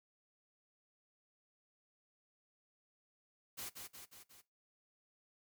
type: noise with echo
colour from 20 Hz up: white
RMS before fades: -45 dBFS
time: 3.57-3.7 s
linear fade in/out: 20 ms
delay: 180 ms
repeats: 4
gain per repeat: -4 dB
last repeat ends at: 4.42 s
effects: noise-tail reverb RT60 0.2 s tail -17 dB re dry